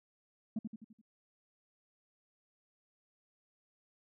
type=tone with echo; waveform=sine; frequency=220 Hz; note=A3; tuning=in tune; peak=-30 dBFS; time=0.56-0.59 s; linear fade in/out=5 ms; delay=85 ms; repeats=5; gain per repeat=-6 dB; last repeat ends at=1.015 s; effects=tanh soft clip ceiling -31 dBFS